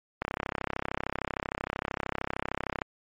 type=click train; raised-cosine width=0.5 ms; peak=-14 dBFS; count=87; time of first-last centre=0.22-2.818 s; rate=33.1 Hz; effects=MP3 64 kbps